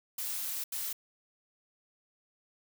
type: noise bursts at uneven times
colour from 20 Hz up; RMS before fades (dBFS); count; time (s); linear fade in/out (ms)
blue; -36; 2; 0.18-0.64 / 0.72-0.93; 5
effects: none